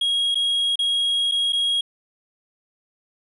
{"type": "tone with dropouts", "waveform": "triangle", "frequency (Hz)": 3288, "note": "G#7", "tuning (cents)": -18, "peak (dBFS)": -17, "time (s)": [0.01, 1.81], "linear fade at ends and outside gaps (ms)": 5, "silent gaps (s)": [[0.346, 0.354], [0.757, 0.79], [1.314, 1.319], [1.524, 1.53]], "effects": ["resampled to 32000 Hz"]}